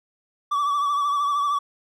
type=tone with vibrato; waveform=triangle; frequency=1151 Hz; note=D6; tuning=35 cents flat; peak=-18 dBFS; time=0.51-1.59 s; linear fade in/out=10 ms; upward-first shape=triangle; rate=13 Hz; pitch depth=56 cents each way; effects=none